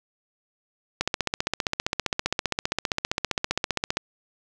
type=click train; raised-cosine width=0.2 ms; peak=-6 dBFS; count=46; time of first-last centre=1.01-3.971 s; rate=15.2 Hz; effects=none